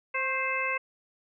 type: harmonic tone with a mistuned harmonic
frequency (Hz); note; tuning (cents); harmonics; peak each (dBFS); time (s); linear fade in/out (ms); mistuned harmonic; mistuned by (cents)
523.3; C5; 0; 1 / 2 / 3 / 4 / 5; -36 / -33 / -36 / -31 / -32; 0.14-0.78; 10; 2; +45
effects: none